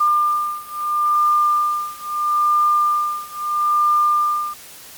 sine beating tone pair, 1199 / 1199.76 Hz, D6 / D6, +36 / +37 cents, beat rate 0.76 Hz, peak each -19 / -18 dBFS, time 0-4.54 s, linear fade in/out 10 ms, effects white hiss -40 dBFS RMS until 4.97 s + Opus 48 kbps

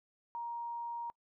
sine tone, 940 Hz, A#5, 14 cents sharp, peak -37 dBFS, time 0.35-1.1 s, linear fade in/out 0 ms, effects noise-tail reverb RT60 0.1 s tail -24 dB re dry

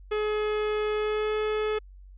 45% pulse tone with pitch glide, 424.2 to 428.1 Hz, G#4 to A4, +37 to -47 cents, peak -25 dBFS, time 0.11-1.79 s, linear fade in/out 10 ms, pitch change +16 cents, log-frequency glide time 0.95-1.34 s, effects added 47 Hz sine -45 dBFS peak until 2.17 s + resampled to 8000 Hz

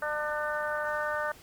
harmonic tone, 300 Hz, D4, 37 cents sharp, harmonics 2 / 3 / 4 / 5 / 6, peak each -33 / -37 / -35 / -33 / -38 dBFS, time 0.02-1.32 s, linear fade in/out 5 ms, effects pink hiss -53 dBFS RMS until 1.42 s + Opus 24 kbps

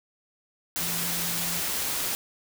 sine tone in noise, 171.5 Hz, F3, 31 cents flat, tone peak -37 dBFS, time 0.81-1.6 s, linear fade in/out 0 ms, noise white, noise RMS -29 dBFS, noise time 0.76-2.15 s, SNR -11 dB, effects none

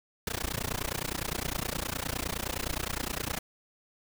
pink noise with amplitude modulation, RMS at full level -30 dBFS, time 0.27-3.39 s, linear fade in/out 2 ms, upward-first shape sine, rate 29.7 Hz, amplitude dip 100%, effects none

